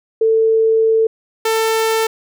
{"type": "tone pair in turn", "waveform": ["sine", "sawtooth"], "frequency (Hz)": [445.7, 445.7], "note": ["A4", "A4"], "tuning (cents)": [22, 22], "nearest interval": "unison", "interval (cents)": 0, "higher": "neither", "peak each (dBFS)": -10, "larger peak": "neither", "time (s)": [[0.21, 1.07], [1.45, 2.07]], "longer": "first", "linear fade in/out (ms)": 5, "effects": []}